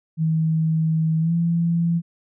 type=tone with pitch glide; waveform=sine; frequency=159.9 to 168.82 Hz; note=D#3 to E3; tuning=+48 to +42 cents; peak=-17 dBFS; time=0.17-2.02 s; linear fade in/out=50 ms; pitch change=+94 cents; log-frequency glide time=1.2-1.33 s; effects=none